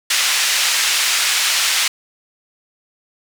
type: band-pass noise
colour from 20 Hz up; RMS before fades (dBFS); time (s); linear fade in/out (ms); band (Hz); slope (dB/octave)
pink; -17; 0.1-1.88; 5; 2100 to 8400; 12
effects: none